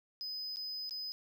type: tone with dropouts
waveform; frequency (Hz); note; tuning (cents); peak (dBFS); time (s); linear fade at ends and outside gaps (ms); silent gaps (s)
triangle; 5020; D#8; +15; -37; 0.21-1.12; 0; 0.56-0.569 / 0.894-0.909
effects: none